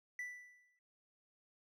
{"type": "tone with exponential decay", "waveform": "triangle", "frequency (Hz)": 1975.5, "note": "B6", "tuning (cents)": 0, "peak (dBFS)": -37, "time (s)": [0.19, 0.79], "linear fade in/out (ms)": 2, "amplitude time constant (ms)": 130, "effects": []}